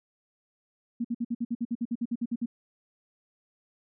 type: tone bursts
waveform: sine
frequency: 236 Hz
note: A#3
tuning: 22 cents sharp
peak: -26 dBFS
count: 15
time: 1-2.46 s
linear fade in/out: 10 ms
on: 46 ms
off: 55 ms
effects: none